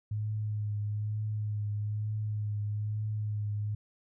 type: tone with vibrato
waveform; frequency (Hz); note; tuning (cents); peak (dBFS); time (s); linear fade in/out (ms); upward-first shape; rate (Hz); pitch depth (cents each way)
sine; 105.6; G#2; +29; -30; 0.11-3.75; 5; triangle; 1.1; 30
effects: none